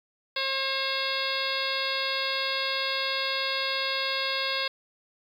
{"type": "harmonic tone with a mistuned harmonic", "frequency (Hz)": 537, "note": "C5", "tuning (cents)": 45, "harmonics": [1, 2, 3, 4, 5, 6, 7, 8, 9], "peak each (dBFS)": [-35, -35, -35, -35, -35, -35, -35, -35, -35], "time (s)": [0.36, 4.68], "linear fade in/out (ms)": 5, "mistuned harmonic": 6, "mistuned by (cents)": 76, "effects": ["9-bit"]}